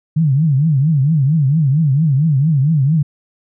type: tone with vibrato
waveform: sine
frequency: 146.8 Hz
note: D3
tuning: in tune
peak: -10 dBFS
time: 0.16-3.03 s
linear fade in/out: 10 ms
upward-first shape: triangle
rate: 4.4 Hz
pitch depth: 240 cents each way
effects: none